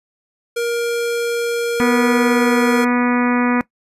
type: tone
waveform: square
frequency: 470.7 Hz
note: A#4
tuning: 17 cents sharp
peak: -18 dBFS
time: 0.56-2.85 s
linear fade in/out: 10 ms
type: harmonic tone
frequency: 244.7 Hz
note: B3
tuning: 16 cents flat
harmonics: 1 / 2 / 3 / 4 / 5 / 6 / 7 / 8 / 9 / 10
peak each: -15 / -24 / -28 / -25 / -26 / -28 / -27 / -28 / -30 / -30 dBFS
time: 1.8-3.61 s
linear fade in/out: 0 ms
effects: noise-tail reverb RT60 0.1 s tail -19 dB re dry + resampled to 32000 Hz